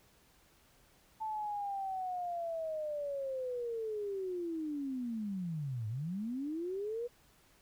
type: linear two-way sweep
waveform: sine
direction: down then up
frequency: 882 to 103.83 to 489.2 Hz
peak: -35 dBFS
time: 1.2-7.08 s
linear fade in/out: 20 ms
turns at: 5.88 s
effects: pink hiss -66 dBFS RMS until 7.61 s